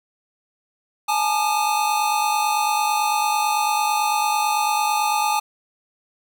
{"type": "tone cluster", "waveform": "square", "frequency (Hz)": [842, 891, 1211], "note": ["G#5", "A5", "D#6"], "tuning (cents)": [24, 22, -47], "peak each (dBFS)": [-21, -26, -26], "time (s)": [1.08, 5.4], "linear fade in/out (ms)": 10, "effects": []}